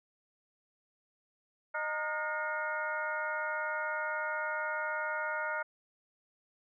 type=harmonic tone with a mistuned harmonic; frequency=307.4 Hz; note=D#4; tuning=21 cents flat; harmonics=2 / 3 / 4 / 5 / 6 / 7; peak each=-39 / -39 / -44 / -35 / -44 / -45 dBFS; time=1.74-5.63 s; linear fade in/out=10 ms; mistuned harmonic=5; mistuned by=-120 cents; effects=none